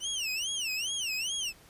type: tone with vibrato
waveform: 25% pulse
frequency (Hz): 2883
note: F#7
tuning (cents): -46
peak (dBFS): -27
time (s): 0-1.53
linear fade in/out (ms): 50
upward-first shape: sine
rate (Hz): 2.4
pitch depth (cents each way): 240
effects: pink hiss -57 dBFS RMS until 1.69 s + resampled to 32000 Hz